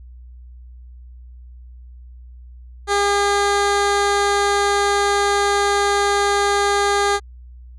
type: tone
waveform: 15% pulse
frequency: 404.5 Hz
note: G#4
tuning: 46 cents flat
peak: -9 dBFS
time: 2.87-7.2 s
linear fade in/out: 50 ms
effects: added 61 Hz sine -37 dBFS peak until 7.78 s + resampled to 22050 Hz